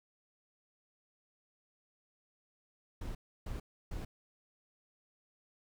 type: noise bursts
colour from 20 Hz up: brown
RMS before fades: -40 dBFS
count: 3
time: 3.01-4.05 s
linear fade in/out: 5 ms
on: 140 ms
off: 310 ms
effects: none